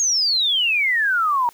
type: exponential sweep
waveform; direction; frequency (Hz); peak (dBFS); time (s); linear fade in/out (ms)
sine; down; 6645 to 932.3; -16; 0-1.49; 0
effects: white hiss -51 dBFS RMS until 1.53 s